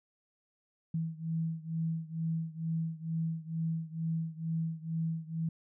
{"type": "beating tone pair", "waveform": "sine", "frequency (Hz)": [162, 164.2], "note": ["E3", "E3"], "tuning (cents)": [-30, -6], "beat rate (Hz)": 2.2, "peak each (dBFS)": [-34, -36], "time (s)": [0.94, 5.49], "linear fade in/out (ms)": 5, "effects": []}